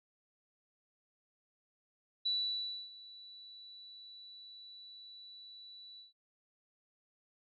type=tone with ADSR envelope; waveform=sine; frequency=3951 Hz; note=B7; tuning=in tune; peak=-30 dBFS; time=2.25-6.13 s; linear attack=12 ms; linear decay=630 ms; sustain=-20 dB; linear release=140 ms; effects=none

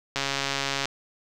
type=click train; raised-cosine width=0.2 ms; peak=-9 dBFS; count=97; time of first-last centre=0.16-0.856 s; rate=138 Hz; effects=none

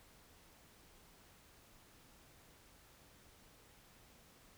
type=silence; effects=pink hiss -64 dBFS RMS until 4.57 s

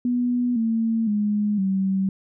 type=tone with pitch steps; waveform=sine; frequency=244.9 / 225.9 / 208.3 / 192.14 Hz; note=B3 / A3 / G#3 / G3; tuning=-14 / +46 / +5 / -34 cents; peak=-19 dBFS; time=0.05-2.09 s; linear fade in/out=2 ms; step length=510 ms; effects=none

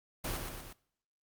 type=noise with echo; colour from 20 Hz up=pink; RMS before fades=-36 dBFS; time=0.24-0.37 s; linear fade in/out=5 ms; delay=120 ms; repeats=3; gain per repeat=-4 dB; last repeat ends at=0.73 s; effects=noise-tail reverb RT60 0.6 s tail -21 dB re dry + Opus 32 kbps

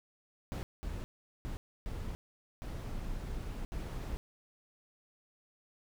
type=noise bursts at uneven times; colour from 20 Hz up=brown; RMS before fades=-39 dBFS; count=6; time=0.52-0.63 / 0.83-1.04 / 1.45-1.57 / 1.86-2.15 / 2.62-3.65 / 3.72-4.17 s; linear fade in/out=0 ms; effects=none

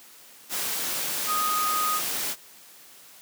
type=tone in noise; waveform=sine; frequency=1244.5 Hz; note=D#6; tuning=in tune; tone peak=-24 dBFS; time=1.26-2.01 s; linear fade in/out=50 ms; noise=white; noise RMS=-29 dBFS; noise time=0.49-2.36 s; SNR=+2 dB; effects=white hiss -50 dBFS RMS until 3.21 s + high-pass 150 Hz 12 dB/octave

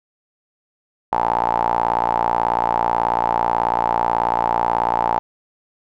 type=tone with band-pass filter; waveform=sawtooth; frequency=58.27 Hz; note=A#1; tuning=in tune; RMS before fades=-19 dBFS; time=1.12-5.19 s; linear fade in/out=0 ms; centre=870 Hz; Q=8.6; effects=none

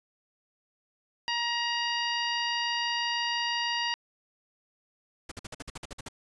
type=harmonic tone; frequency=946 Hz; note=A#5; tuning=25 cents sharp; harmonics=1 / 2 / 3 / 4 / 5 / 6; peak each=-33 / -33 / -32 / -41 / -35 / -45 dBFS; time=1.28-3.94 s; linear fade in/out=0 ms
type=noise bursts; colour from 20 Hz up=pink; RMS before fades=-39 dBFS; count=11; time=5.29-6.086 s; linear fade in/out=5 ms; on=26 ms; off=51 ms
effects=resampled to 22050 Hz

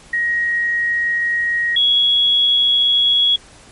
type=tone pair in turn; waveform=sine; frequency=1887 / 3343 Hz; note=A#6 / G#7; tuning=+21 / +11 cents; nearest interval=minor seventh; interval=990 cents; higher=second; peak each=-15 / -11 dBFS; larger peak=second; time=0.13-1.76 / 1.76-3.36 s; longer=first; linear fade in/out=5 ms; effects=pink hiss -44 dBFS RMS until 3.71 s + MP3 48 kbps

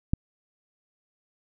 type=click; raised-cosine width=5 ms; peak=-10 dBFS; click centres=0.135 s; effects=none

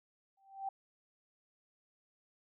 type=tone with exponential growth; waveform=sine; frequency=780 Hz; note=G5; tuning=9 cents flat; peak=-33 dBFS; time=0.37-0.69 s; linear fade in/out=5 ms; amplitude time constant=68 ms; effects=none

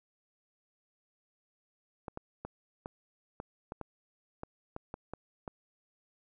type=clicks; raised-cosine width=1 ms; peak=-25 dBFS; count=12; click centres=2.082 / 2.174 / 2.45 / 2.859 / 3.401 / 3.721 / 3.813 / 4.434 / 4.764 / 4.941 / 5.136 / 5.478 s; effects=none

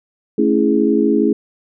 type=chord; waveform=sine; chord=A major seventh; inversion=none; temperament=equal; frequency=220 / 277.2 / 329.6 / 415.3 Hz; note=A3 / C#4 / E4 / G#4; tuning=0 / 0 / 0 / 0 cents; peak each=-17 dBFS; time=0.38-1.33 s; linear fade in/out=5 ms; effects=none

